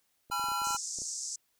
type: clicks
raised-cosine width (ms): 2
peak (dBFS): -37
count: 11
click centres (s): 0.3 / 0.396 / 0.441 / 0.486 / 0.518 / 0.618 / 0.671 / 0.707 / 0.747 / 0.987 / 1.019
type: chord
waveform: square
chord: F diminished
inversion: first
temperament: equal with one note detuned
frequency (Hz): 830.6 / 987.8 / 1364.2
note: Ab5 / Cb6 / F6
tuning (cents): 0 / 0 / -41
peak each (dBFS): -38 / -37 / -33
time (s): 0.31-0.77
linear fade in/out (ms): 10
type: band-pass noise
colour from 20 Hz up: pink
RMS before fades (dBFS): -38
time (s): 0.64-1.36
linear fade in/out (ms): 5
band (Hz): 5600 to 7900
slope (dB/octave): 48
effects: white hiss -74 dBFS RMS until 1.59 s